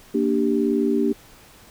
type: chord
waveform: sine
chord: G minor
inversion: first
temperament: equal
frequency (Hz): 233.1 / 293.7 / 392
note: Bb3 / D4 / G4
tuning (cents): 0 / 0 / 0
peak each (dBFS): -22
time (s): 0.14-1.13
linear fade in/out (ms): 10
effects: pink hiss -49 dBFS RMS until 1.7 s